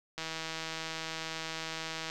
click train, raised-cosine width 0.2 ms, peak -20 dBFS, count 310, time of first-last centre 0.18-2.099 s, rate 161 Hz, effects none

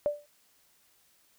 sine tone with exponential decay, 587 Hz, D5, 1 cent flat, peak -21 dBFS, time 0.06-0.26 s, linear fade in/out 0 ms, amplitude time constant 43 ms, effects white hiss -66 dBFS RMS until 1.38 s

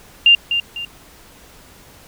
sine tone with echo, 2794 Hz, F7, in tune, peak -6 dBFS, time 0.26-0.35 s, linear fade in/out 2 ms, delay 250 ms, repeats 2, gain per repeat -9 dB, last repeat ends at 0.85 s, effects pink hiss -45 dBFS RMS until 2.07 s

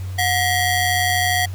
sawtooth ring-modulated tone, 1318.5 Hz, E6, in tune, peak -10 dBFS, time 0.18-1.46 s, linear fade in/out 10 ms, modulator 593 Hz, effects added 93 Hz sine -25 dBFS peak until 1.54 s + pink hiss -44 dBFS RMS until 1.54 s

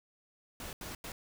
pink noise bursts at uneven times, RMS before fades -43 dBFS, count 3, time 0.6-0.73 / 0.81-0.95 / 1.04-1.12 s, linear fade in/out 2 ms, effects none

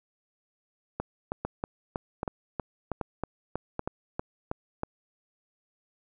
two click trains, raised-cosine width 1 ms, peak -16 / -16 dBFS, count 4 / 13, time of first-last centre 1.45-3.794 / 1-4.834 s, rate 1.28 / 3.13 Hz, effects none

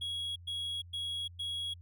triangle tone bursts, 3322 Hz, G#7, in tune, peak -33 dBFS, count 4, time 0.01-1.74 s, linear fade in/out 10 ms, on 350 ms, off 110 ms, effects added 87 Hz sine -49 dBFS peak until 1.81 s

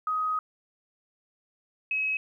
sine tone pair in turn, 1257 / 2559 Hz, D#6 / D#7, +17 / +48 cents, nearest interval octave, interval 1231 cents, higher second, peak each -25 dBFS, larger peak neither, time 0.07-0.39 / 1.91-2.17 s, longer first, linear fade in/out 2 ms, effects 11-bit

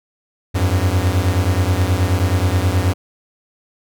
45% pulse beating tone pair, 87.31 / 96.71 Hz, F2 / G2, 0 / -23 cents, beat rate 9.4 Hz, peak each -17 dBFS, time 0.54-2.94 s, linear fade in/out 20 ms, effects none

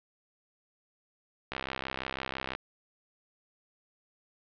click train, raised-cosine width 0.3 ms, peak -17 dBFS, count 69, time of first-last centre 1.52-2.55 s, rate 66 Hz, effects low-pass 4000 Hz 12 dB/octave

